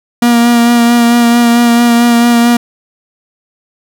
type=tone with vibrato; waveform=45% pulse; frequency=236.8 Hz; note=A#3; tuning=27 cents sharp; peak=-5 dBFS; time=0.22-2.57 s; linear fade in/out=5 ms; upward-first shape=sine; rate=4.5 Hz; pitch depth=19 cents each way; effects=none